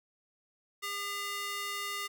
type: tone with high-pass filter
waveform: square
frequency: 404 Hz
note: G#4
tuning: 48 cents flat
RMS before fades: -37 dBFS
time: 0.82-2.08 s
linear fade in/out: 20 ms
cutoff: 1500 Hz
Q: 1
effects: none